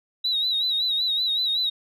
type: tone with vibrato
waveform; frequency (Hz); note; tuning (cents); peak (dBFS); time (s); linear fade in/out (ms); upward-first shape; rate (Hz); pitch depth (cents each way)
sine; 3864; B7; -39; -20; 0.24-1.7; 10; sine; 5.3; 71
effects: tanh soft clip ceiling -16 dBFS